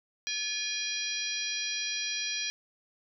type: harmonic tone with a mistuned harmonic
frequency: 813 Hz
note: G#5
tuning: 37 cents flat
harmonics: 2 / 3 / 4 / 5 / 6 / 7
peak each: -42 / -37 / -37 / -38 / -40 / -36 dBFS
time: 0.27-2.5 s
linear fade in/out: 0 ms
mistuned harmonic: 2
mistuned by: +100 cents
effects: none